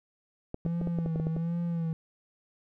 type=clicks; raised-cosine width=2 ms; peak=-21 dBFS; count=10; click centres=0.544 / 0.663 / 0.814 / 0.873 / 0.987 / 1.061 / 1.159 / 1.199 / 1.269 / 1.365 s
type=tone with vibrato; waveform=triangle; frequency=165.9 Hz; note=E3; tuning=11 cents sharp; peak=-26 dBFS; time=0.65-1.93 s; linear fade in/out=0 ms; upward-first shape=sine; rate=1.3 Hz; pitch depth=61 cents each way
effects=none